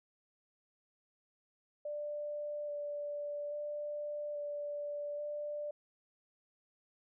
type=tone with vibrato; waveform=sine; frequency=587.3 Hz; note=D5; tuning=in tune; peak=-37 dBFS; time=1.85-5.71 s; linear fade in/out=5 ms; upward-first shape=square; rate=0.6 Hz; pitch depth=10 cents each way; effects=none

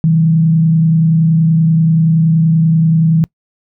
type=tone with frequency modulation; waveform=sine; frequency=161.7 Hz; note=E3; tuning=33 cents flat; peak=-7 dBFS; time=0.04-3.24 s; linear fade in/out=0 ms; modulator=30.5 Hz; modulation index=0.35; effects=noise-tail reverb RT60 0.1 s tail -25 dB re dry

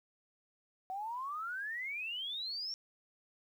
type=exponential sweep; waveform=sine; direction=up; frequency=740 to 5580 Hz; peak=-37 dBFS; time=0.9-2.74 s; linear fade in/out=0 ms; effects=11-bit

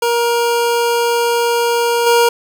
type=tone with level steps; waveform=25% pulse; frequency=471.5 Hz; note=A#4; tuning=20 cents sharp; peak=-9 / -5 dBFS; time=0.02-2.29 s; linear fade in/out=5 ms; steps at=2.06 s; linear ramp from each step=10 ms; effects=none

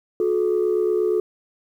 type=tone pair together; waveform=sine; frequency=361.7 / 430.1 Hz; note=F#4 / A4; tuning=-39 / -39 cents; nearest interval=minor third; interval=300 cents; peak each=-19 dBFS; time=0.2-1.2 s; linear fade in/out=2 ms; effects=tanh soft clip ceiling -13 dBFS + 9-bit

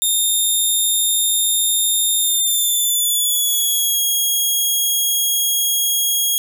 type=tone with pitch glide; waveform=5% pulse; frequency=3653 to 3292 Hz; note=A#7 to G#7; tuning=-36 to -16 cents; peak=-8 dBFS; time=0.02-6.38 s; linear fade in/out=0 ms; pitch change=-180 cents; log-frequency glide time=2.18-4.01 s; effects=none

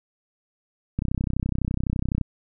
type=click train; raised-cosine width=5 ms; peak=-12 dBFS; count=40; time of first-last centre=0.99-2.213 s; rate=31.9 Hz; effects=none

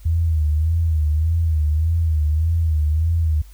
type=tone with vibrato; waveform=sine; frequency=79.4 Hz; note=D#2; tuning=36 cents sharp; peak=-15 dBFS; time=0.05-3.42 s; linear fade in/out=10 ms; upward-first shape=sine; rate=1.7 Hz; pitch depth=88 cents each way; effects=added 50 Hz sine -39 dBFS peak until 3.53 s + white hiss -54 dBFS RMS until 3.53 s

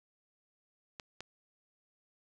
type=clicks; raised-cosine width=0.2 ms; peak=-25 dBFS; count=2; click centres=0.998 / 1.206 s; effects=none

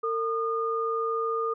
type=tone pair together; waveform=sine; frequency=453.5 / 1219 Hz; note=A#4 / D#6; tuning=-48 / -36 cents; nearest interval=octave + perfect fourth; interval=1712 cents; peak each=-28 dBFS; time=0.03-1.54 s; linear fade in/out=10 ms; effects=none

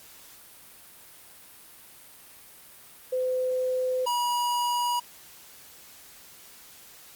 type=tone pair in turn; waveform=sine / square; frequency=510 / 966.4 Hz; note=C5 / B5; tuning=-44 / -38 cents; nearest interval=major seventh; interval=1106 cents; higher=second; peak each=-24 / -25 dBFS; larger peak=first; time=3.12-4.06 / 4.06-5 s; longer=neither; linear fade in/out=10 ms; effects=white hiss -50 dBFS RMS until 7.15 s + Opus 48 kbps

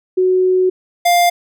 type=tone pair in turn; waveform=sine / square; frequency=370 / 700 Hz; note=F#4 / F5; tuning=0 / +4 cents; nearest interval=major seventh; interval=1104 cents; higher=second; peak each=-10 dBFS; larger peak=neither; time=0.17-0.7 / 1.05-1.3 s; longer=first; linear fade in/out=10 ms; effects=none

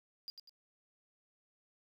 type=tone with echo; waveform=triangle; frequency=4836 Hz; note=D8; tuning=50 cents sharp; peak=-40 dBFS; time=0.28-0.3 s; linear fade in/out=0 ms; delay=97 ms; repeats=2; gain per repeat=-7 dB; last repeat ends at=0.494 s; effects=none

